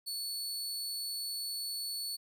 sawtooth tone, 4435 Hz, C#8, in tune, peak -33 dBFS, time 0.06-2.17 s, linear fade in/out 20 ms, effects none

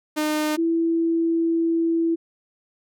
sawtooth / sine tone pair in turn, 304.8 / 331.3 Hz, D#4 / E4, -36 / +9 cents, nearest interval minor second, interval 145 cents, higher second, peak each -17 / -18 dBFS, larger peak first, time 0.16-0.57 / 0.57-2.16 s, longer second, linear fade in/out 20 ms, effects none

